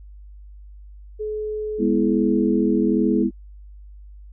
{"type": "tone with pitch glide", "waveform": "sine", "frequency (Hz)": [427.2, 423.3], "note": ["G#4", "G#4"], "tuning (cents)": [49, 33], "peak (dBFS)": -24, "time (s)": [1.19, 3.24], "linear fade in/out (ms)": 20, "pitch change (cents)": -16, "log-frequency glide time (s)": [2.06, 2.73]}
{"type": "chord", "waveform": "sine", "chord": "E major", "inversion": "first", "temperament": "just", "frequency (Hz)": [206, 247.2, 329.6], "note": ["G#3", "B3", "E4"], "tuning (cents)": [-14, 2, 0], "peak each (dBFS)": -21, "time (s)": [1.78, 3.31], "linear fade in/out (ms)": 50}
{"effects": ["added 50 Hz sine -39 dBFS peak until 4.32 s"]}